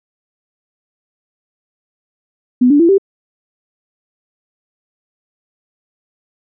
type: tone with pitch steps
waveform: sine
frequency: 249.3 / 289.7 / 336.6 / 391.2 Hz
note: B3 / D4 / E4 / G4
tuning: +16 / -24 / +36 / -4 cents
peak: -6 dBFS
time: 2.61-2.982 s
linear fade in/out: 10 ms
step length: 93 ms
effects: none